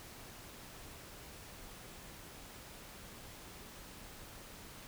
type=silence; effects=pink hiss -52 dBFS RMS until 4.87 s